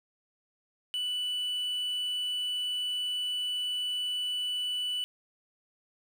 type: tone with quantisation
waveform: triangle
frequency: 2973 Hz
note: F#7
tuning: 8 cents sharp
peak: -28 dBFS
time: 0.94-5.04 s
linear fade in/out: 0 ms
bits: 9
effects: none